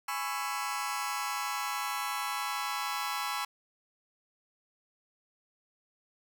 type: chord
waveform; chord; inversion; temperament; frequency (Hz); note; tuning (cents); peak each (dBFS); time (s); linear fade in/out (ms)
sawtooth; C# minor seventh; second; just; 831.5 / 997.9 / 1108.7 / 1330.5; G#5 / B5 / C#6 / E6; +2 / +18 / 0 / +16; -34; 0.08-3.45; 5
effects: 11-bit